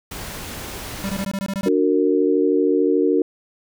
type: noise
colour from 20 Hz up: pink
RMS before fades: -32 dBFS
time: 0.11-1.25 s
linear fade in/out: 5 ms
type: tone bursts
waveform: square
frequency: 196 Hz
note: G3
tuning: in tune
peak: -23 dBFS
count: 9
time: 1.04-1.684 s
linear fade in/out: 0 ms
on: 52 ms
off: 22 ms
type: chord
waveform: sine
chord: D augmented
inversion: none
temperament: just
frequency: 293.7 / 367.1 / 458.9 Hz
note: D4 / F#4 / A#4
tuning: 0 / -14 / -27 cents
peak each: -19 dBFS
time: 1.66-3.22 s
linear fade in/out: 2 ms
effects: none